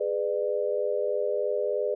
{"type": "chord", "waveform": "sine", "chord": "G# diminished", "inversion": "none", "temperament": "just", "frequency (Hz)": [415.3, 498.4, 598], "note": ["G#4", "B4", "D5"], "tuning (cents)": [0, 16, 31], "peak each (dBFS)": -29, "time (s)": [0, 1.95], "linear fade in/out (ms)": 10, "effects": []}